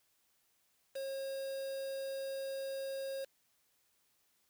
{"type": "tone with quantisation", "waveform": "triangle", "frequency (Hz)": 541, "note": "C#5", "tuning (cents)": -42, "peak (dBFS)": -36, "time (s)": [0.95, 3.25], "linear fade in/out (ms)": 10, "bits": 8, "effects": ["white hiss -75 dBFS RMS until 4.49 s"]}